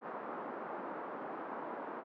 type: band-pass noise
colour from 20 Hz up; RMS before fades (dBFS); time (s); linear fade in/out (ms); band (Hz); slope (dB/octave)
white; -43; 0.01-2.04; 50; 220 to 1200; 24
effects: none